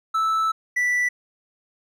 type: tone pair in turn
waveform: triangle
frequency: 1314 / 1968.8 Hz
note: E6 / B6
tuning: -6 / -6 cents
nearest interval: perfect fifth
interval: 700 cents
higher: second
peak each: -17 dBFS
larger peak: neither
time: 0.14-0.52 / 0.76-1.09 s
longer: first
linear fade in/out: 10 ms
effects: none